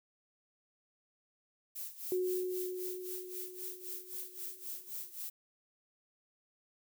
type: noise with tremolo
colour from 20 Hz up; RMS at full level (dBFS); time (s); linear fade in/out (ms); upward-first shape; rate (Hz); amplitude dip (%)
violet; -41; 1.75-5.3; 10; sine; 3.8; 80
type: tone with exponential decay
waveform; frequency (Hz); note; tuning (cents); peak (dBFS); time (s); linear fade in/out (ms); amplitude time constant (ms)
sine; 366.2; F#4; -18; -29; 2.12-5.11; 1; 650
effects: none